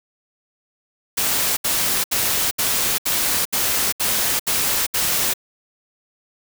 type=noise bursts; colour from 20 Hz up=white; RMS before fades=-20 dBFS; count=9; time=1.17-5.338 s; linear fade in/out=10 ms; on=400 ms; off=71 ms; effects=none